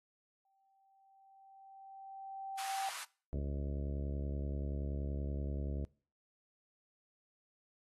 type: tone with exponential growth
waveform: sine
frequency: 778 Hz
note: G5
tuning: 13 cents flat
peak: -34 dBFS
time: 0.45-2.89 s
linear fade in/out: 2 ms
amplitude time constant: 530 ms
type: high-pass noise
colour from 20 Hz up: pink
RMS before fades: -45 dBFS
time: 2.57-3.05 s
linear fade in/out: 20 ms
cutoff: 920 Hz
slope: 24 dB/octave
type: harmonic tone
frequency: 70.5 Hz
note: C#2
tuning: 30 cents sharp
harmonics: 1 / 2 / 3 / 4 / 5 / 6 / 7 / 8 / 9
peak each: -37 / -43 / -47 / -49 / -51 / -53 / -54 / -55 / -56 dBFS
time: 3.33-5.85 s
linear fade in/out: 0 ms
effects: noise-tail reverb RT60 0.4 s tail -23 dB re dry + AAC 32 kbps